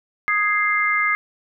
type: chord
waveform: sine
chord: Ab major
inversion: second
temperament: equal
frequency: 1244.5 / 1661.2 / 2093 Hz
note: Eb6 / Ab6 / C7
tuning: 0 / 0 / 0 cents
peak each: -22 / -24 / -19 dBFS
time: 0.28-1.15 s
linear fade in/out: 0 ms
effects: none